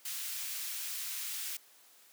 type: high-pass noise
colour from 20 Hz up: white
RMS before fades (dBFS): -39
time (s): 0.05-1.57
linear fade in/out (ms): 5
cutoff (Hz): 1900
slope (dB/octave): 12
effects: white hiss -61 dBFS RMS until 2.12 s + high-pass 300 Hz 12 dB/octave